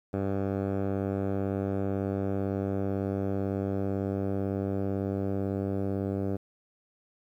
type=tone with low-pass filter sweep; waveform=10% pulse; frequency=98 Hz; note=G2; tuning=in tune; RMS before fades=-30 dBFS; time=0.13-6.37 s; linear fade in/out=10 ms; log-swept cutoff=900 to 570 Hz; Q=0.73; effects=10-bit